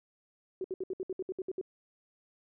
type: tone bursts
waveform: sine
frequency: 374.8 Hz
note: F#4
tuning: 22 cents sharp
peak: -32 dBFS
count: 11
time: 0.61-1.613 s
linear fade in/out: 2 ms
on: 33 ms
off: 64 ms
effects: none